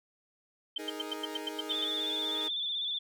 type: tone bursts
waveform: sine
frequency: 3112 Hz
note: G7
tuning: 13 cents flat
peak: -30 dBFS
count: 10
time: 0.76-1.843 s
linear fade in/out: 5 ms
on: 21 ms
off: 97 ms
type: chord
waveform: sawtooth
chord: D# suspended fourth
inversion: none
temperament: equal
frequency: 311.1 / 415.3 / 466.2 Hz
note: D#4 / G#4 / A#4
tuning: 0 / 0 / 0 cents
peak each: -37 / -39 / -42 dBFS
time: 0.78-2.49 s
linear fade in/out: 20 ms
type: tone with vibrato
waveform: sine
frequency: 3520 Hz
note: A7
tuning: in tune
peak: -31 dBFS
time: 1.69-2.99 s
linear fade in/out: 10 ms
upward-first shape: square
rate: 16 Hz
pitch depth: 34 cents each way
effects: none